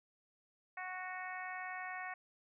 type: harmonic tone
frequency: 368.9 Hz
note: F#4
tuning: 5 cents flat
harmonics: 2 / 3 / 4 / 5 / 6 / 7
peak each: -46 / -49 / -50 / -46 / -49 / -57 dBFS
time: 0.77-2.14 s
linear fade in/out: 5 ms
effects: none